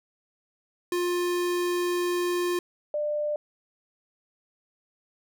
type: tone pair in turn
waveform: square / sine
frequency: 353.2 / 595.9 Hz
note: F4 / D5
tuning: +20 / +25 cents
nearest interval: major sixth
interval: 905 cents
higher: second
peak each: -25 dBFS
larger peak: neither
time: 0.92-2.59 / 2.94-3.36 s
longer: first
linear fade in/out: 2 ms
effects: none